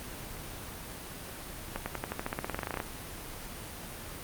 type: accelerating click train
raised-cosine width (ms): 0.5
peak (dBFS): -17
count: 19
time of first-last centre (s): 1.76-2.802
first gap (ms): 100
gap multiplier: 0.93
effects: pink hiss -42 dBFS RMS until 4.23 s + Opus 32 kbps